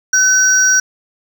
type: tone pair together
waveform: triangle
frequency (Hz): 1520 / 5739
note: F#6 / F8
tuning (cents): +46 / +46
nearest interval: octave + major seventh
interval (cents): 2300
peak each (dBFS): -10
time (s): 0.13-0.8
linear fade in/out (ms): 5
effects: none